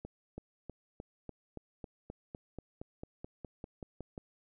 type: accelerating click train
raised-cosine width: 2 ms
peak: -29 dBFS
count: 18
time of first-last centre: 0.05-4.178 s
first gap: 330 ms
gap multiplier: 0.96
effects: none